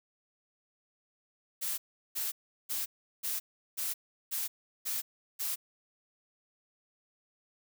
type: noise bursts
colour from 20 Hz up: blue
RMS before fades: -34 dBFS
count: 8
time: 1.61-5.56 s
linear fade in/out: 20 ms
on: 170 ms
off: 370 ms
effects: none